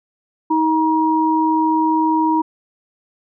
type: tone pair together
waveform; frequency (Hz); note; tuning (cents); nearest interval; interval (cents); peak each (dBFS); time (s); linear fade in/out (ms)
sine; 316.5 / 951; D#4 / A#5; +30 / +34; octave + perfect fifth; 1904; -16; 0.5-2.42; 10
effects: none